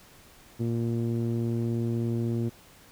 sawtooth tone with low-pass filter, 116.5 Hz, A#2, 1 cent flat, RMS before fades -28 dBFS, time 0.59-2.5 s, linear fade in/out 20 ms, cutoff 320 Hz, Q 2.1, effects pink hiss -54 dBFS RMS until 2.91 s

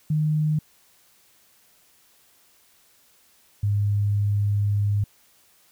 sine tone pair in turn, 153.3 / 102.32 Hz, D#3 / G#2, -25 / -25 cents, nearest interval perfect fifth, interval 700 cents, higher first, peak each -19 dBFS, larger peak neither, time 0.1-0.59 / 3.63-5.04 s, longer second, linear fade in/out 5 ms, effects white hiss -59 dBFS RMS until 5.71 s

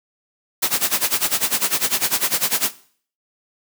white noise with tremolo, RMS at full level -17 dBFS, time 0.62-2.71 s, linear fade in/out 10 ms, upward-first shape sine, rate 10 Hz, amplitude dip 90%, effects noise-tail reverb RT60 0.5 s tail -17 dB re dry + high-pass 150 Hz 12 dB/octave

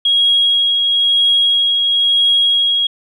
sine tone with tremolo, 3296 Hz, G#7, 14 cents flat, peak -8 dBFS, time 0.05-2.87 s, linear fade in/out 5 ms, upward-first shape triangle, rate 1 Hz, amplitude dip 35%, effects tanh soft clip ceiling -4 dBFS

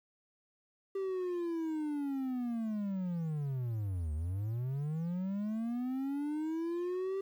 triangle linear two-way sweep, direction down then up, 392 to 73.42 to 392 Hz, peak -31 dBFS, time 0.95-7.21 s, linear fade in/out 5 ms, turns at 4.13 s, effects 11-bit

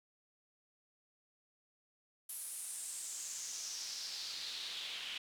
pink noise with band-pass filter sweep, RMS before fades -44 dBFS, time 2.29-5.18 s, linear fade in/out 5 ms, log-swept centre 11000 to 3000 Hz, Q 3.7, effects none

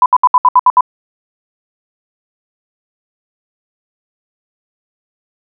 sine tone bursts, 1000 Hz, B5, 21 cents sharp, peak -3 dBFS, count 8, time 0.02-0.808 s, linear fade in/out 2 ms, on 39 ms, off 68 ms, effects none

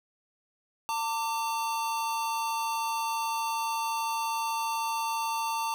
square tone pair together, 904 / 1170.5 Hz, A5 / D6, +47 / -6 cents, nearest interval major third, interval 447 cents, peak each -30 / -36 dBFS, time 0.89-5.74 s, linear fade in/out 0 ms, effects none

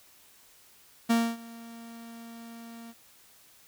45% pulse tone with ADSR envelope, 231.1 Hz, A#3, 15 cents flat, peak -20 dBFS, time 1.09-2.94 s, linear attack 16 ms, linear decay 260 ms, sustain -23 dB, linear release 43 ms, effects white hiss -58 dBFS RMS until 3.67 s

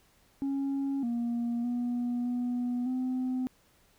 sine tone with pitch steps, 275.3 / 236.5 / 242.5 / 244.9 / 255.5 Hz, C#4 / A#3 / B3 / B3 / C4, -12 / +25 / -31 / -14 / -41 cents, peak -26 dBFS, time 0.42-3.47 s, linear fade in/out 0 ms, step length 610 ms, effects tanh soft clip ceiling -27 dBFS + pink hiss -65 dBFS RMS until 3.98 s

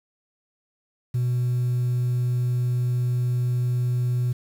sine tone, 123.47 Hz, B2, in tune, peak -18 dBFS, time 1.14-4.33 s, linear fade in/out 10 ms, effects tanh soft clip ceiling -19 dBFS + 8-bit

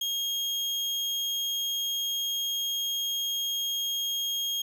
35% pulse tone, 3252 Hz, G#7, 37 cents flat, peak -26 dBFS, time 0.01-4.62 s, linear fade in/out 5 ms, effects none

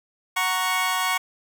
20% pulse chord, F# major, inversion none, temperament equal, 740 / 932.3 / 1108.7 Hz, F#5 / A#5 / C#6, 0 / 0 / 0 cents, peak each -23 / -23 / -19 dBFS, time 0.36-1.18 s, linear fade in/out 10 ms, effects none

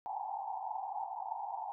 white band-pass noise, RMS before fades -40 dBFS, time 0.06-1.72 s, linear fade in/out 0 ms, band 740 to 910 Hz, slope 96 dB/octave, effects none

